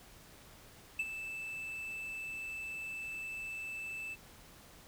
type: tone with ADSR envelope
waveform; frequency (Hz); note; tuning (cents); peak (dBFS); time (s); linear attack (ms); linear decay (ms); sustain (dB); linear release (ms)
triangle; 2637; E7; 0; -28; 0.99-4.16; 6; 40; -10; 31
effects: pink hiss -57 dBFS RMS until 4.87 s